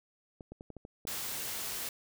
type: clicks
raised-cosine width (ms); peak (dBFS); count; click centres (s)
2; -32; 7; 0.408 / 0.52 / 0.609 / 0.703 / 0.767 / 0.851 / 1.052
type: noise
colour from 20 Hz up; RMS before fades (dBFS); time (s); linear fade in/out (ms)
white; -38; 1.07-1.89; 2
effects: none